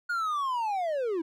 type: linear sweep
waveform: triangle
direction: down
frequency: 1448 to 310 Hz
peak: -25 dBFS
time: 0.09-1.22 s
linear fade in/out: 10 ms
effects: none